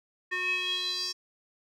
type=tone with band-pass filter sweep; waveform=square; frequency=364.4 Hz; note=F#4; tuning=26 cents flat; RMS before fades=-31 dBFS; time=0.31-1.13 s; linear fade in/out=20 ms; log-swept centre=2000 to 5400 Hz; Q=7.5; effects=none